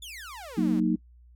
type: exponential sweep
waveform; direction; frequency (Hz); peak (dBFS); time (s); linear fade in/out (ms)
sawtooth; down; 3603 to 172.3; -36; 0.02-0.8; 5
type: chord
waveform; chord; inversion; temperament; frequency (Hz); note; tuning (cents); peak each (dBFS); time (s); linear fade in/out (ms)
sine; D# minor; first; equal; 185 / 233.1 / 311.1; F#3 / A#3 / D#4; 0 / 0 / 0; -26; 0.57-0.96; 10
effects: noise-tail reverb RT60 0.1 s tail -24 dB re dry + added 60 Hz sine -51 dBFS peak until 1.35 s